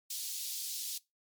pink high-pass noise, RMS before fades -39 dBFS, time 0.1-0.98 s, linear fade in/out 5 ms, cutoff 3900 Hz, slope 24 dB/octave, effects noise-tail reverb RT60 0.2 s tail -21 dB re dry + MP3 96 kbps

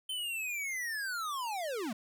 square linear sweep, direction down, 3100 to 197.3 Hz, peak -35 dBFS, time 0.09-1.93 s, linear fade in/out 5 ms, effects none

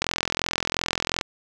click train, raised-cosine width 0.2 ms, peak -5 dBFS, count 52, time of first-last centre 0.02-1.212 s, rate 42.8 Hz, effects none

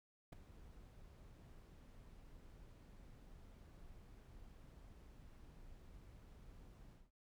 brown noise with ADSR envelope, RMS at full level -45 dBFS, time 0.32-7.11 s, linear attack 9 ms, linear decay 8 ms, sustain -14 dB, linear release 190 ms, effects none

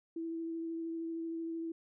sine tone with vibrato, 329.5 Hz, E4, 1 cent flat, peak -36 dBFS, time 0.16-1.72 s, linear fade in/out 5 ms, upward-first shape triangle, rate 13 Hz, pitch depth 15 cents each way, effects none

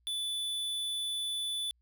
square tone, 3480 Hz, A7, 20 cents flat, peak -33 dBFS, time 0.07-1.71 s, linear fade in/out 0 ms, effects added 60 Hz sine -68 dBFS peak until 1.81 s

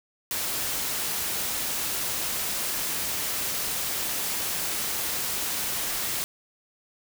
white noise, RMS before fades -29 dBFS, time 0.31-6.24 s, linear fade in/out 0 ms, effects none

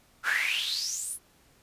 brown noise with high-pass filter sweep, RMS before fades -30 dBFS, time 0.23-1.19 s, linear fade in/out 50 ms, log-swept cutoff 1400 to 11000 Hz, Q 8.5, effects pink hiss -62 dBFS RMS until 1.62 s + resampled to 32000 Hz

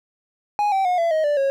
triangle tone with pitch steps, 829 / 773.5 / 721.7 / 673.4 / 628.3 / 586.2 / 546.9 Hz, G#5 / G5 / F#5 / E5 / D#5 / D5 / C#5, -3 / -23 / -43 / +37 / +17 / -3 / -23 cents, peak -15 dBFS, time 0.59-1.5 s, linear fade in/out 0 ms, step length 130 ms, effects none

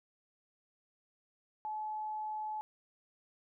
sine tone, 858 Hz, A5, 44 cents flat, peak -36 dBFS, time 1.65-2.61 s, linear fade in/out 0 ms, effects none

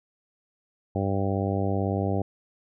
harmonic tone, 98 Hz, G2, in tune, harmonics 1 / 2 / 3 / 4 / 5 / 6 / 7 / 8, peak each -27 / -30 / -32 / -33 / -34 / -35 / -35 / -36 dBFS, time 0.95-2.22 s, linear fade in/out 5 ms, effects none

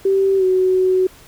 sine tone with pitch glide, 388.2 to 372.2 Hz, G4 to F#4, -17 to +10 cents, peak -12 dBFS, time 0.05-1.07 s, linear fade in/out 5 ms, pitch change -73 cents, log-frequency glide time 0.37-0.44 s, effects pink hiss -45 dBFS RMS until 1.27 s

